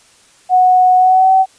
sine tone with pitch glide, 736 to 761.1 Hz, F#5 to F#5, -9 to +49 cents, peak -6 dBFS, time 0.49-1.46 s, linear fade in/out 50 ms, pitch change +58 cents, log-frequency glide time 0.97-1.32 s, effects white hiss -48 dBFS RMS until 1.58 s + resampled to 22050 Hz

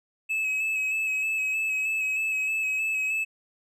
triangle tone with vibrato, 2581 Hz, E7, 37 cents flat, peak -23 dBFS, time 0.29-3.25 s, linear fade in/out 20 ms, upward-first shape square, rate 3.2 Hz, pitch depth 20 cents each way, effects none

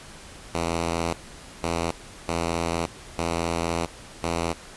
5% pulse tone bursts at uneven times, 84 Hz, E2, 33 cents sharp, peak -13 dBFS, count 5, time 0.54-1.13 / 1.63-1.91 / 2.28-2.86 / 3.18-3.86 / 4.23-4.53 s, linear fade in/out 5 ms, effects pink hiss -44 dBFS RMS until 4.76 s + resampled to 24000 Hz

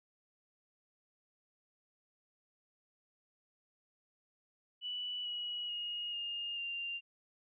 sine tone with pitch steps, 2960 / 2916 / 2872 / 2830 / 2787 Hz, F#7 / F#7 / F7 / F7 / F7, 0 / -26 / +48 / +22 / -4 cents, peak -37 dBFS, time 4.81-7.01 s, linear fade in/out 50 ms, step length 440 ms, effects none

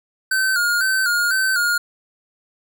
square tone with vibrato, 1480 Hz, F#6, in tune, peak -17 dBFS, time 0.31-1.78 s, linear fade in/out 5 ms, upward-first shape square, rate 2 Hz, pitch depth 66 cents each way, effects none

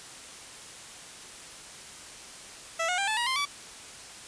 15% pulse tone with pitch steps, 659.3 / 723.1 / 793.2 / 870 / 954.2 / 1046.6 / 1147.9 Hz, E5 / F#5 / G5 / A5 / A#5 / C6 / D6, 0 / -40 / +20 / -20 / +40 / 0 / -40 cents, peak -20 dBFS, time 2.79-3.455 s, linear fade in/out 10 ms, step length 95 ms, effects white hiss -45 dBFS RMS until 4.27 s + resampled to 22050 Hz

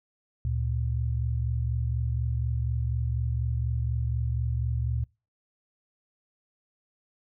sine tone pair together, 72.4 / 116.51 Hz, D2 / A#2, -24 / 0 cents, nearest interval minor sixth, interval 824 cents, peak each -28 dBFS, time 0.45-5.04 s, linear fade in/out 0 ms, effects noise-tail reverb RT60 0.3 s tail -25 dB re dry

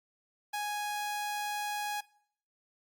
sawtooth tone, 830.6 Hz, G#5, in tune, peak -29 dBFS, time 0.53-2.01 s, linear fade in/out 10 ms, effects noise-tail reverb RT60 0.6 s tail -21 dB re dry + Opus 48 kbps

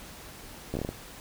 slowing click train, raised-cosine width 2 ms, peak -18 dBFS, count 7, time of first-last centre 0.74-0.89 s, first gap 13 ms, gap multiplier 1.26, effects pink hiss -46 dBFS RMS until 1.2 s

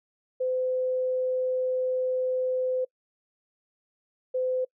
sine tone pair in turn, 511 / 511 Hz, C5 / C5, -41 / -41 cents, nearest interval unison, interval 0 cents, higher neither, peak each -24 dBFS, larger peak neither, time 0.4-2.85 / 4.34-4.65 s, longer first, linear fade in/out 10 ms, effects noise-tail reverb RT60 0.1 s tail -26 dB re dry

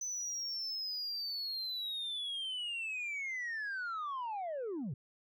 sine linear sweep, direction down, 6090 to 112 Hz, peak -34 dBFS, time 0.01-4.94 s, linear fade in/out 5 ms, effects tanh soft clip ceiling -35 dBFS

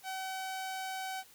sawtooth tone, 760 Hz, F#5, 46 cents sharp, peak -33 dBFS, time 0.03-1.24 s, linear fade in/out 50 ms, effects white hiss -59 dBFS RMS until 1.34 s

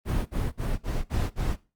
brown noise bursts, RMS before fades -26 dBFS, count 6, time 0.05-1.565 s, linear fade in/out 50 ms, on 210 ms, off 51 ms, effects noise-tail reverb RT60 0.3 s tail -18 dB re dry + Opus 32 kbps

